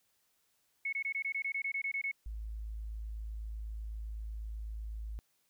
sine tone bursts, 2200 Hz, C#7, 14 cents flat, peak -32 dBFS, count 13, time 0.85-2.115 s, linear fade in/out 5 ms, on 77 ms, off 22 ms
sine tone, 54 Hz, A1, 32 cents flat, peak -38 dBFS, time 2.26-5.19 s, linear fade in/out 0 ms
effects white hiss -75 dBFS RMS until 5.49 s

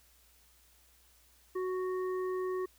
harmonic tone, 370 Hz, F#4, in tune, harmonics 1 / 3 / 5, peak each -32 / -42 / -50 dBFS, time 1.55-2.66 s, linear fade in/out 10 ms, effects added 60 Hz sine -67 dBFS peak until 2.78 s + white hiss -65 dBFS RMS until 2.78 s

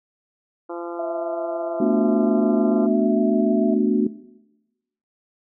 harmonic tone, 171.5 Hz, F3, 31 cents flat, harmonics 2 / 3 / 4 / 5 / 6 / 7 / 8, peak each -31 / -35 / -37 / -39 / -41 / -42 / -43 dBFS, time 0.69-2.87 s, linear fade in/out 10 ms
sine tone with vibrato, 659.3 Hz, E5, in tune, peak -24 dBFS, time 0.99-3.74 s, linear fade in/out 5 ms, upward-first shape square, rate 8.7 Hz, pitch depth 14 cents each way
sine chord, B minor seventh, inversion third, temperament equal, 220 / 246.9 / 293.7 / 370 Hz, A3 / B3 / D4 / F#4, 0 / 0 / 0 / 0 cents, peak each -22 dBFS, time 1.8-4.07 s, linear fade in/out 5 ms
effects noise-tail reverb RT60 1.0 s tail -18 dB re dry

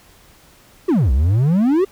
triangle exponential two-way sweep, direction down then up, 406.4 to 59.7 to 406.4 Hz, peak -10 dBFS, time 0.88-1.85 s, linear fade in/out 10 ms, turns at 1.12 s, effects pink hiss -49 dBFS RMS until 1.91 s

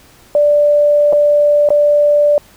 sine tone with dropouts, 587.3 Hz, D5, in tune, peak -7 dBFS, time 0.35-2.38 s, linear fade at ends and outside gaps 1 ms, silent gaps 1.126-1.131 / 1.689-1.704 s, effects pink hiss -45 dBFS RMS until 2.56 s

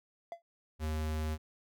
triangle tone with exponential decay, 680 Hz, F5, 46 cents flat, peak -33 dBFS, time 0.32-0.42 s, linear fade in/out 1 ms, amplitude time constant 20 ms
square tone, 77.78 Hz, D#2, in tune, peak -33 dBFS, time 0.79-1.38 s, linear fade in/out 50 ms
effects none

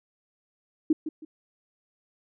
sine tone with echo, 312.3 Hz, D#4, 7 cents sharp, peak -17 dBFS, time 0.9-0.93 s, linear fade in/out 5 ms, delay 160 ms, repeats 2, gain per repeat -11 dB, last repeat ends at 1.25 s, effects none

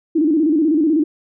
sine tone with vibrato, 310.1 Hz, D#4, 6 cents flat, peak -12 dBFS, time 0.15-1.04 s, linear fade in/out 10 ms, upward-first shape square, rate 16 Hz, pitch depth 98 cents each way, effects none

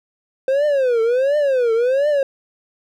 triangle tone with vibrato, 518 Hz, C5, 17 cents flat, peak -12 dBFS, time 0.48-2.23 s, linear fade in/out 2 ms, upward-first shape triangle, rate 1.4 Hz, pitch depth 270 cents each way, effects none

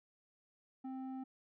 square tone with low-pass filter, 262.3 Hz, C4, 4 cents sharp, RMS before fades -44 dBFS, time 0.84-1.24 s, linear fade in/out 10 ms, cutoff 710 Hz, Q 1.3, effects none

